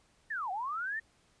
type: linear two-way sweep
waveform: sine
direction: down then up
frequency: 1854 to 716 to 1854 Hz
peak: -33 dBFS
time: 0.3-1 s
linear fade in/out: 10 ms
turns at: 0.51 s
effects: pink hiss -68 dBFS RMS until 1.4 s + resampled to 22050 Hz